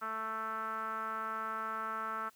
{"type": "tone with low-pass filter", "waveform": "5% pulse", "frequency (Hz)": 220.8, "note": "A3", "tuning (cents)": 6, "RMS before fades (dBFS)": -38, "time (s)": [0.01, 2.3], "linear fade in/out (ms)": 20, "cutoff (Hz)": 1300, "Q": 6.3, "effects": ["white hiss -66 dBFS RMS until 2.35 s"]}